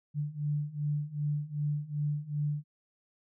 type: beating tone pair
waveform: sine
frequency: 146.2 / 148.8 Hz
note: D3 / D3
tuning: -7 / +23 cents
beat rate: 2.6 Hz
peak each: -34 / -32 dBFS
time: 0.14-2.64 s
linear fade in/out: 50 ms
effects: none